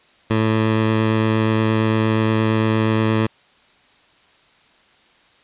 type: tone with vibrato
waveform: 15% pulse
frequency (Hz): 110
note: A2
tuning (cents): 0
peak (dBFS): -9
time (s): 0.3-3.27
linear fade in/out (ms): 10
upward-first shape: sine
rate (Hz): 8.6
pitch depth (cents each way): 9
effects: white hiss -54 dBFS RMS until 5.43 s + resampled to 8000 Hz